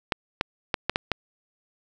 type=clicks; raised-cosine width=0.3 ms; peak=-6 dBFS; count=6; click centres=0.122 / 0.411 / 0.742 / 0.896 / 0.959 / 1.117 s; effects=none